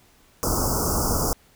pink band-stop noise, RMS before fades -23 dBFS, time 0.43-1.33 s, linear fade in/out 0 ms, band 1400 to 4900 Hz, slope 96 dB/octave, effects pink hiss -57 dBFS RMS until 1.55 s

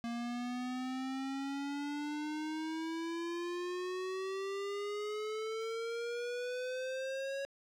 square exponential sweep, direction up, 233.1 to 554.4 Hz, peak -37 dBFS, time 0.04-7.45 s, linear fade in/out 0 ms, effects low-pass 6000 Hz 12 dB/octave + 11-bit

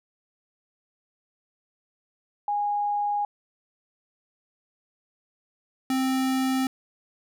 sine / square tone pair in turn, 823 / 262.2 Hz, G#5 / C4, -16 / +4 cents, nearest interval octave + minor sixth, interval 1980 cents, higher first, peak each -23 dBFS, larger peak neither, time 2.48-3.25 / 5.9-6.67 s, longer neither, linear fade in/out 2 ms, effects none

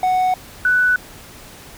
triangle / sine tone pair in turn, 740 / 1488.1 Hz, F#5 / F#6, 0 / +9 cents, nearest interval octave, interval 1209 cents, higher second, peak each -12 dBFS, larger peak neither, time 0.03-0.34 / 0.65-0.96 s, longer neither, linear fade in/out 2 ms, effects pink hiss -40 dBFS RMS until 1.77 s

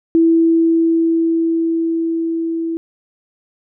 sine tone with level ramp, 329.6 Hz, E4, in tune, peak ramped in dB -8 to -18 dBFS, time 0.15-2.77 s, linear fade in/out 0 ms, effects none

